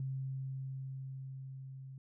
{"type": "tone with level ramp", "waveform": "sine", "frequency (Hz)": 133.3, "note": "C3", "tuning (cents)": 33, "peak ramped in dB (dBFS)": [-35, -46], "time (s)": [0, 1.98], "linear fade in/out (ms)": 2, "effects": []}